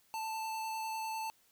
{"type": "tone with vibrato", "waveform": "square", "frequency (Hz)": 884, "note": "A5", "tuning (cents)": 8, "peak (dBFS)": -37, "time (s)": [0.14, 1.3], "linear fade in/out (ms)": 0, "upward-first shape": "square", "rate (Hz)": 10, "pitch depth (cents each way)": 8, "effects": ["white hiss -69 dBFS RMS until 1.51 s"]}